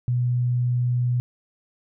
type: tone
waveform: sine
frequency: 123 Hz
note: B2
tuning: 7 cents flat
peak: -19 dBFS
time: 0.08-1.2 s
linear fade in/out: 0 ms
effects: none